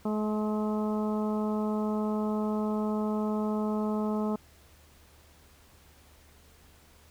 harmonic tone with a mistuned harmonic, 213.3 Hz, G#3, 46 cents sharp, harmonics 1 / 2 / 3 / 4 / 5 / 6, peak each -28 / -34 / -38 / -40 / -42 / -44 dBFS, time 0.05-4.36 s, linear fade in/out 5 ms, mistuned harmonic 5, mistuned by -18 cents, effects added 75 Hz sine -59 dBFS peak until 7.1 s + pink hiss -59 dBFS RMS until 7.1 s

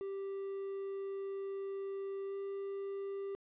triangle tone with pitch glide, 392 to 394.7 Hz, G4 to G4, 0 to +12 cents, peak -36 dBFS, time 0.01-3.35 s, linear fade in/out 0 ms, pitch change +12 cents, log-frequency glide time 2.26-2.35 s, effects resampled to 8000 Hz + 13-bit

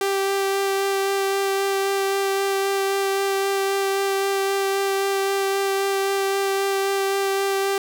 sawtooth tone with vibrato, 392 Hz, G4, in tune, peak -16 dBFS, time 0.01-7.78 s, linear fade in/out 2 ms, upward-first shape sine, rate 3.8 Hz, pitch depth 10 cents each way, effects none

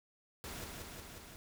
pink noise with echo, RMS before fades -45 dBFS, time 0.44-0.64 s, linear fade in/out 0 ms, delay 180 ms, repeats 4, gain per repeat -2 dB, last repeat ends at 1.36 s, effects none

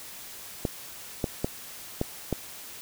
clicks, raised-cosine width 2 ms, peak -12 dBFS, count 5, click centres 0.652 / 1.242 / 1.445 / 2.014 / 2.327 s, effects white hiss -43 dBFS RMS until 2.81 s

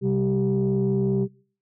sine tone cluster, 131 / 195.9 / 390.7 Hz, C3 / G3 / G4, +2 / -1 / -6 cents, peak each -23 dBFS, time 0.01-1.28 s, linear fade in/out 50 ms, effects noise-tail reverb RT60 0.5 s tail -24 dB re dry + tanh soft clip ceiling -14 dBFS

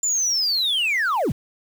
sine linear sweep, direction down, 7200 to 77.78 Hz, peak -16 dBFS, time 0.03-1.32 s, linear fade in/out 5 ms, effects tanh soft clip ceiling -18 dBFS + 7-bit

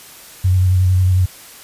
sine tone with vibrato, 92 Hz, F#2, 9 cents flat, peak -10 dBFS, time 0.44-1.26 s, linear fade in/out 10 ms, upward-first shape square, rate 11 Hz, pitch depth 23 cents each way, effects white hiss -39 dBFS RMS until 1.63 s + resampled to 32000 Hz

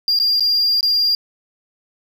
sine tone with dropouts, 4794 Hz, D8, 35 cents sharp, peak -11 dBFS, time 0.08-1.15 s, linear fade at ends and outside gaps 1 ms, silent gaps 0.189-0.199 / 0.397-0.406 / 0.808-0.829 s, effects tanh soft clip ceiling -12 dBFS

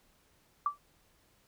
sine tone with exponential decay, 1163 Hz, D6, 17 cents flat, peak -23 dBFS, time 0.66-0.78 s, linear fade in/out 2 ms, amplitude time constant 24 ms, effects pink hiss -68 dBFS RMS until 1.47 s

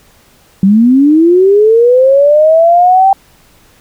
sine linear sweep, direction up, 186.5 to 786 Hz, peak -3 dBFS, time 0.63-3.13 s, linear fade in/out 2 ms, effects pink hiss -46 dBFS RMS until 3.8 s

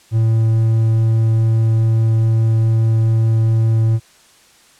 triangle tone, 112.2 Hz, A2, 34 cents sharp, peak -9 dBFS, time 0.11-4 s, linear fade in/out 50 ms, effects white hiss -49 dBFS RMS until 4.79 s + low-pass 9000 Hz 12 dB/octave

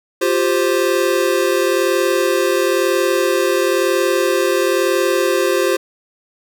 square chord, F suspended second, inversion none, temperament equal with one note detuned, 351 / 392 / 523.3 Hz, F4 / G4 / C5, +9 / 0 / 0 cents, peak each -19 dBFS, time 0.21-5.77 s, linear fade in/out 10 ms, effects none

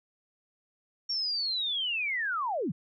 sine linear sweep, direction down, 5560 to 123.2 Hz, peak -28 dBFS, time 1.09-2.72 s, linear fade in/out 10 ms, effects none

